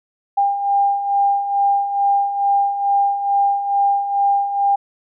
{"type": "beating tone pair", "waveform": "sine", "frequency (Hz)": [799, 801.3], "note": ["G5", "G5"], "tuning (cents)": [33, 38], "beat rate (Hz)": 2.3, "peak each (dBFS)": [-22, -15], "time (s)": [0.37, 4.76], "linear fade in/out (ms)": 10, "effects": []}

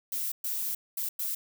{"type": "noise bursts at uneven times", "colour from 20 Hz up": "violet", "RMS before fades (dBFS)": -32, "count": 4, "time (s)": [[0.12, 0.32], [0.44, 0.75], [0.97, 1.09], [1.19, 1.35]], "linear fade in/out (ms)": 5, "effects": []}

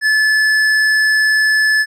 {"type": "tone with hard clipping", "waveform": "sine", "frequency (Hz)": 1731, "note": "A6", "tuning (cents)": -29, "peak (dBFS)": -12, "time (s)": [0.01, 1.86], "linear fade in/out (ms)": 50, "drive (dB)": 9, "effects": []}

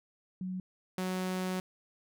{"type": "tone pair in turn", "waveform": ["sine", "sawtooth"], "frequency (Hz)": [185, 185], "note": ["F#3", "F#3"], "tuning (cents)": [0, 0], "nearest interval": "unison", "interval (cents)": 0, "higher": "neither", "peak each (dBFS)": [-34, -28], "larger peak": "second", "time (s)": [[0.41, 0.6], [0.98, 1.6]], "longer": "second", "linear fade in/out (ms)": 2, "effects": []}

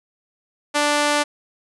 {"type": "tone with high-pass filter", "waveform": "sawtooth", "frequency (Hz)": 293.7, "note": "D4", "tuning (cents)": 0, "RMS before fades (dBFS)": -19, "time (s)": [0.74, 1.24], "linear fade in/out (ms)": 20, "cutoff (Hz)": 620, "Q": 0.71, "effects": ["resampled to 24000 Hz"]}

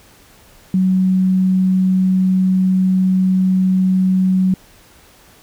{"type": "tone", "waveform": "sine", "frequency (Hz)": 186.8, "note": "F#3", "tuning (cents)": 17, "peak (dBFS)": -11, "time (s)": [0.74, 4.54], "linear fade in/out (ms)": 2, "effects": ["pink hiss -47 dBFS RMS until 5.42 s"]}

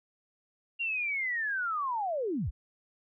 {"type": "linear sweep", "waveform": "sine", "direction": "down", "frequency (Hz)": [2794, 34.72], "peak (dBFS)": -29, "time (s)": [0.79, 2.51], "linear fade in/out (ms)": 20, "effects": []}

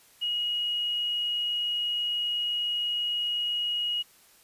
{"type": "tone with quantisation", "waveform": "sine", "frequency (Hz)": 2893, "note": "F#7", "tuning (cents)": -40, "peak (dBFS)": -26, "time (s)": [0.21, 4.03], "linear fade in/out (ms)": 20, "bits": 9, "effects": ["white hiss -58 dBFS RMS until 4.43 s", "resampled to 32000 Hz"]}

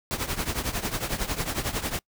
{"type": "noise with tremolo", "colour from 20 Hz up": "pink", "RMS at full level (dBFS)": -26, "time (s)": [0.11, 1.99], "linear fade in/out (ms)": 0, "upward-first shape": "triangle", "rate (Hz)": 11, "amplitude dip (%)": 85, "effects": ["noise-tail reverb RT60 0.1 s tail -25 dB re dry"]}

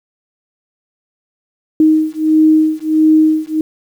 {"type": "beating tone pair", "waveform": "sine", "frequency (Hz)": [311.9, 313.4], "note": ["D#4", "D#4"], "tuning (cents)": [4, 13], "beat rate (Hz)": 1.5, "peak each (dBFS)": -11, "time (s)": [1.8, 3.61], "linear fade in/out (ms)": 2, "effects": ["7-bit"]}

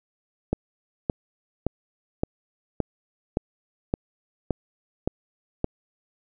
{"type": "click train", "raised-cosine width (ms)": 2, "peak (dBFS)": -9, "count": 10, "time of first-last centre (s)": [0.53, 5.644], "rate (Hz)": 1.76, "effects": []}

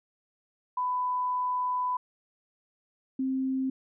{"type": "tone pair in turn", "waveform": "sine", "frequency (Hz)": [998, 263.5], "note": ["B5", "C4"], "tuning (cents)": [18, 12], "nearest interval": "octave + major seventh", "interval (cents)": 2306, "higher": "first", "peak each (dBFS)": -26, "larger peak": "neither", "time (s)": [[0.77, 1.97], [3.19, 3.7]], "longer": "first", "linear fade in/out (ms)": 5, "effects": []}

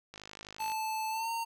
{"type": "click train", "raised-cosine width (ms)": 0.2, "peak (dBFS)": -28, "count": 31, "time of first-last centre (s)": [0.14, 0.719], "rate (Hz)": 51.8}
{"type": "tone with pitch glide", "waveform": "square", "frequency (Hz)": [875, 918], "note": ["A5", "A#5"], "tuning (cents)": [-10, -27], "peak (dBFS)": -33, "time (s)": [0.59, 1.45], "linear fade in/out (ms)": 20, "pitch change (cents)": 83, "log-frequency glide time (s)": [1.1, 1.3]}
{"effects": []}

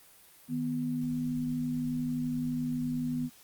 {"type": "tone pair together", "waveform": "sine", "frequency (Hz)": [155.17, 246.9], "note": ["D#3", "B3"], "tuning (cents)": [-4, 0], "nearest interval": "minor sixth", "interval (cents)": 804, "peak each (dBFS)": [-36, -30], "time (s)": [0.48, 3.3], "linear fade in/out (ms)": 50, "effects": ["white hiss -57 dBFS RMS until 3.43 s", "Opus 32 kbps"]}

